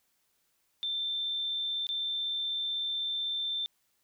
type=tone with dropouts; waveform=sine; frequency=3562 Hz; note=A7; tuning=21 cents sharp; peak=-30 dBFS; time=0.83-3.66 s; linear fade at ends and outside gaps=0 ms; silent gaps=1.868-1.89 s; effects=white hiss -74 dBFS RMS until 4.03 s